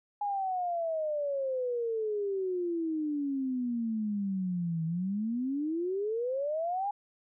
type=exponential two-way sweep; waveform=sine; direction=down then up; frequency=830.6 to 160 to 830.6 Hz; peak=-29 dBFS; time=0.21-6.91 s; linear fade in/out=5 ms; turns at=4.85 s; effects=none